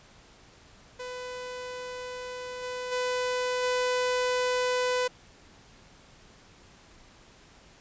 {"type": "tone with level steps", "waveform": "sawtooth", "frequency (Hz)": 500, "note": "B4", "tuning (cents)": 21, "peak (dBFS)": [-32, -29, -23, -21], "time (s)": [0.99, 5.08], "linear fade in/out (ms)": 10, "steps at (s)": [2.62, 2.91, 3.62], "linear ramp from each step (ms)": 20, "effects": ["pink hiss -55 dBFS RMS until 7.8 s", "resampled to 16000 Hz"]}